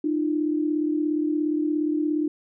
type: tone pair together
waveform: sine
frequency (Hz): 303.1 / 340.2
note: D#4 / F4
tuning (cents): -45 / -45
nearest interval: major second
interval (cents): 200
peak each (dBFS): -22 / -28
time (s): 0.04-2.28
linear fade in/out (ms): 5
effects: none